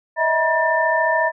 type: tone cluster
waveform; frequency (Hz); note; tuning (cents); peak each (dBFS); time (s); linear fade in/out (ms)
sine; 612 / 646 / 960 / 1787; D#5 / E5 / B5 / A6; -29 / -35 / -49 / +26; -27 / -20 / -20 / -20; 0.16-1.32; 50
effects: none